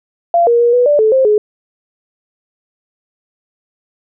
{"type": "tone with pitch steps", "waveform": "sine", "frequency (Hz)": [686, 472.2, 475.5, 491.4, 586, 435.8, 527, 421.8], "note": ["F5", "A#4", "A#4", "B4", "D5", "A4", "C5", "G#4"], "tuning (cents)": [-31, 22, 34, -9, -4, -17, 12, 27], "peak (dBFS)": -7, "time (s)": [0.34, 1.38], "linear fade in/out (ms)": 2, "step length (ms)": 130, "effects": []}